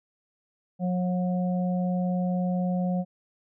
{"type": "harmonic tone", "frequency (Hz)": 180.8, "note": "F#3", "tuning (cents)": -40, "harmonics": [1, 3, 4], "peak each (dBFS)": [-24, -34, -36], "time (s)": [0.79, 3.05], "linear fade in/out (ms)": 50, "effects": []}